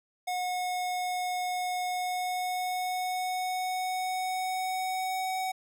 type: tone with pitch glide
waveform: square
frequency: 727 to 750.9 Hz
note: F#5 to F#5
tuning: -31 to +25 cents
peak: -30 dBFS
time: 0.27-5.52 s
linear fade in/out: 10 ms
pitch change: +56 cents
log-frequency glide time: 1.88-5.28 s
effects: none